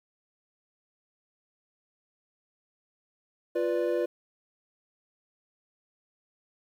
triangle chord, B diminished, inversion second, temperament equal, 349.2 / 493.9 / 587.3 Hz, F4 / B4 / D5, 0 / 0 / 0 cents, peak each -27 / -27 / -29 dBFS, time 3.55-4.06 s, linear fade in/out 10 ms, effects 10-bit

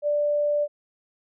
sine tone, 588 Hz, D5, 2 cents sharp, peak -20 dBFS, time 0.02-0.68 s, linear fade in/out 50 ms, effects none

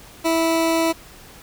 20% pulse tone, 328 Hz, E4, 9 cents flat, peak -12 dBFS, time 0.24-0.93 s, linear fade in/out 20 ms, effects pink hiss -44 dBFS RMS until 1.42 s

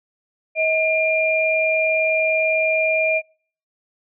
sine tone pair together, 636.4 / 2397 Hz, D#5 / D7, +39 / +35 cents, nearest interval octave + major seventh, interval 2296 cents, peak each -19 dBFS, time 0.55-3.22 s, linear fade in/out 50 ms, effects noise-tail reverb RT60 0.5 s tail -24 dB re dry

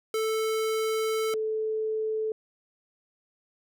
square / sine tone pair in turn, 440 / 436.5 Hz, A4 / A4, 0 / -14 cents, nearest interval unison, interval 14 cents, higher first, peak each -26 dBFS, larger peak neither, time 0.14-1.34 / 1.34-2.32 s, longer first, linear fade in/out 2 ms, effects none

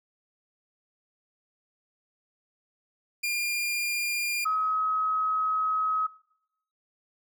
sawtooth / sine tone pair in turn, 2405 / 1274 Hz, D7 / D#6, +41 / +41 cents, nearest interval major seventh, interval 1100 cents, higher first, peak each -23 dBFS, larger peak neither, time 3.23-4.45 / 4.45-6.07 s, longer second, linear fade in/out 10 ms, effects noise-tail reverb RT60 0.8 s tail -22 dB re dry

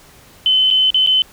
sine tone with dropouts, 3047 Hz, G7, 50 cents flat, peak -10 dBFS, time 0.46-1.22 s, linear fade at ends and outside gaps 1 ms, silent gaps 0.704-0.71 / 0.904-0.944 / 1.063-1.072 s, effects pink hiss -45 dBFS RMS until 1.32 s

